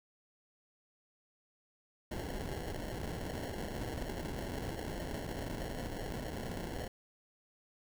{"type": "noise with sample-and-hold", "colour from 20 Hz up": "pink", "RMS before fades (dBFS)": -40, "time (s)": [2.11, 6.88], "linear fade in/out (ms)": 5, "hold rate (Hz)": 1225, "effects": []}